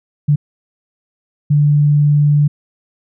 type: tone bursts at uneven times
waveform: sine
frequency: 146.83 Hz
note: D3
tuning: in tune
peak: -8 dBFS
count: 2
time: 0.28-0.36 / 1.5-2.48 s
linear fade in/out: 10 ms
effects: none